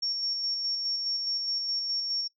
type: tone with tremolo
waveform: sine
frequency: 5500 Hz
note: F8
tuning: 27 cents flat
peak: -27 dBFS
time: 0.02-2.28 s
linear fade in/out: 10 ms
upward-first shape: square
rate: 4.8 Hz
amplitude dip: 30%
effects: noise-tail reverb RT60 0.1 s tail -21 dB re dry